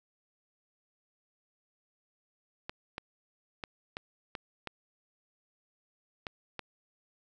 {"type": "clicks", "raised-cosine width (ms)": 0.3, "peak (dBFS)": -21, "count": 8, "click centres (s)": [2.695, 2.981, 3.638, 3.969, 4.352, 4.673, 6.268, 6.593], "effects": []}